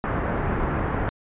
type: low-pass noise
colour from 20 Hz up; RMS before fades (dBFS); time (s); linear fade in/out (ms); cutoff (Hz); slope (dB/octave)
pink; -25; 0.04-1.09; 0; 1700; 24
effects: resampled to 8000 Hz